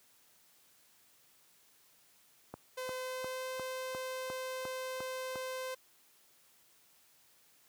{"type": "click train", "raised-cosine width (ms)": 1, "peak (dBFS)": -28, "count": 9, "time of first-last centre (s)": [2.54, 5.357], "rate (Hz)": 2.84}
{"type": "tone with pitch glide", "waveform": "sawtooth", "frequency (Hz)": [512, 516.8], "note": ["C5", "C5"], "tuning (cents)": [-38, -21], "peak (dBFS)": -34, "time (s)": [2.77, 5.75], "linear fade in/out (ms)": 10, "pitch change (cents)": 17, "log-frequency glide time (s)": [2.96, 3.49]}
{"effects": ["white hiss -66 dBFS RMS until 7.68 s", "high-pass 80 Hz 12 dB/octave"]}